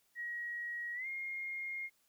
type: tone with pitch glide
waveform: sine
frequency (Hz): 1901 to 2134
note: A#6 to C7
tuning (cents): +33 to +34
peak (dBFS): -38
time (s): 0.15-1.9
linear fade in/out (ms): 50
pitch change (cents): +201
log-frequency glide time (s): 0.94-1.07
effects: white hiss -74 dBFS RMS until 2.08 s